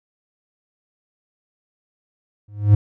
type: tone with exponential growth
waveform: triangle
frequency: 103.6 Hz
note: G#2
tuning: 4 cents flat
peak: -3 dBFS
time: 2.48-2.75 s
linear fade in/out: 5 ms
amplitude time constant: 58 ms
effects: none